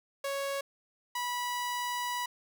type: tone pair in turn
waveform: sawtooth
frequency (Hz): 554.4 / 978.5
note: C#5 / B5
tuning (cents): 0 / -16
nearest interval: minor seventh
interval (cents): 984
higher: second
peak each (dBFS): -28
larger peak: neither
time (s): 0.24-0.61 / 1.15-2.26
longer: second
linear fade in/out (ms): 5
effects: none